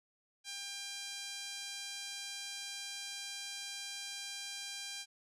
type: tone with band-pass filter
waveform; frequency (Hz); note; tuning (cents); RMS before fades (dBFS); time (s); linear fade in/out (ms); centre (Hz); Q
5% pulse; 798; G5; +31; -44; 0.44-5.06; 50; 4000; 0.73
effects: none